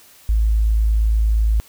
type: tone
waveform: sine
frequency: 54.3 Hz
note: A1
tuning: 22 cents flat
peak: -13 dBFS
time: 0.29-1.6 s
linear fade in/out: 0 ms
effects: white hiss -48 dBFS RMS until 1.68 s